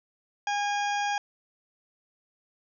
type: harmonic tone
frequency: 817 Hz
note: G#5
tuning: 29 cents flat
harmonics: 1 / 2 / 3 / 4 / 6 / 7 / 8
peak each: -27 / -33 / -37 / -39 / -43 / -44 / -45 dBFS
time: 0.47-1.18 s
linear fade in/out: 2 ms
effects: none